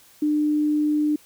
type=tone; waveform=sine; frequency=300 Hz; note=D4; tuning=37 cents sharp; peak=-18 dBFS; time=0.22-1.16 s; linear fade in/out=5 ms; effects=white hiss -53 dBFS RMS until 1.25 s